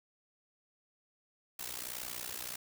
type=noise with amplitude modulation; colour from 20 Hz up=white; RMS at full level=-38 dBFS; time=1.59-2.56 s; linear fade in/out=5 ms; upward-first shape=sine; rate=61.4 Hz; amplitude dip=85%; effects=none